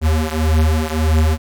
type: beating tone pair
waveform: square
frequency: 77.78 / 79.48 Hz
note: D#2 / D#2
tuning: 0 / +37 cents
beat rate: 1.7 Hz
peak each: -16 / -18 dBFS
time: 0.01-1.38 s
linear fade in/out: 50 ms
effects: none